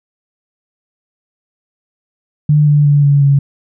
sine tone with pitch steps, 149.4 / 147 / 144.64 / 142.32 / 140.04 Hz, D3 / D3 / D3 / C#3 / C#3, +30 / +2 / -26 / +46 / +18 cents, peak -6 dBFS, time 2.49-3.39 s, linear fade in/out 5 ms, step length 180 ms, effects none

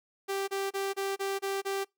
sawtooth tone bursts, 392 Hz, G4, in tune, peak -26 dBFS, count 7, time 0.28-1.848 s, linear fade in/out 20 ms, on 200 ms, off 28 ms, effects noise-tail reverb RT60 0.2 s tail -26 dB re dry

